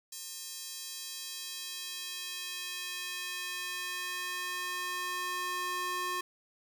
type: tone with high-pass filter sweep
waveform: square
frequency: 360 Hz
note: F#4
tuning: 47 cents flat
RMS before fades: -38 dBFS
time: 0.12-6.21 s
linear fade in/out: 5 ms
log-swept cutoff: 6200 to 880 Hz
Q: 1.2
effects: none